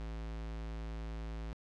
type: tone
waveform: square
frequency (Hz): 55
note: A1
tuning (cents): 0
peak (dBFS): -40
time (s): 0-1.53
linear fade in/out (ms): 0
effects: low-pass 5000 Hz 12 dB/octave